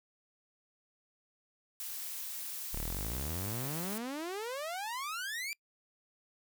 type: noise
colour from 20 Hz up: blue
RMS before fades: -41 dBFS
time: 1.8-3.98 s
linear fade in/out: 0 ms
type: exponential sweep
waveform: sawtooth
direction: up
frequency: 33.01 to 2400 Hz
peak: -33 dBFS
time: 2.73-5.53 s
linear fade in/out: 0 ms
effects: noise-tail reverb RT60 0.1 s tail -26 dB re dry